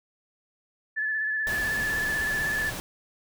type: tone with vibrato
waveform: sine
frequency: 1735 Hz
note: A6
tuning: 25 cents flat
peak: -25 dBFS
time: 0.96-2.71 s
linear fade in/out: 20 ms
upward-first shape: square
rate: 16 Hz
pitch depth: 22 cents each way
type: noise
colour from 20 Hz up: pink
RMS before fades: -35 dBFS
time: 1.47-2.8 s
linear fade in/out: 0 ms
effects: none